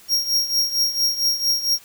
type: tone with tremolo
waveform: 45% pulse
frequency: 5588 Hz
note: F8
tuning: in tune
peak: -15 dBFS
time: 0.08-1.79 s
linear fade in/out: 50 ms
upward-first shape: triangle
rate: 4.4 Hz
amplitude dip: 80%
effects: white hiss -48 dBFS RMS until 1.84 s